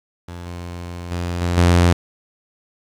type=tone with level steps; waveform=sawtooth; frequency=87.31 Hz; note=F2; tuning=in tune; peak=-27 / -25 / -18 / -14 / -7 dBFS; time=0.28-1.93 s; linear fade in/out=5 ms; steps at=0.46 / 1.11 / 1.41 / 1.57 s; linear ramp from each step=2 ms; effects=low-pass 9000 Hz 12 dB/octave + 8-bit